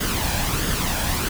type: noise with flanger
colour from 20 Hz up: pink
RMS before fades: -23 dBFS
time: 0-1.29 s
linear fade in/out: 10 ms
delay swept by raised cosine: 0.6 to 1.24 ms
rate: 1.5 Hz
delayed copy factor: +0.5
effects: none